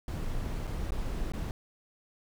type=noise with dropouts; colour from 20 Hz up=brown; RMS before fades=-33 dBFS; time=0.08-1.51 s; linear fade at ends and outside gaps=1 ms; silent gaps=0.671-0.675 / 0.906-0.92 / 1.32-1.335 s; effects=none